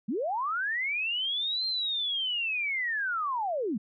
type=linear two-way sweep; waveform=sine; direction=up then down; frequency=181.4 to 4186 to 181.4 Hz; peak=-27 dBFS; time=0.08-3.78 s; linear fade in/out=10 ms; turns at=1.66 s; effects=MP3 96 kbps